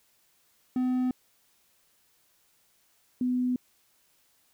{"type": "tone pair in turn", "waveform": ["triangle", "sine"], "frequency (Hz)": [253.3, 250], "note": ["B3", "B3"], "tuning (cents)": [44, 21], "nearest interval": "unison", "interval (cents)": 23, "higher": "first", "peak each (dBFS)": [-22, -24], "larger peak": "first", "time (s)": [[0.76, 1.11], [3.21, 3.56]], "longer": "neither", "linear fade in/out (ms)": 2, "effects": ["white hiss -67 dBFS RMS until 4.53 s"]}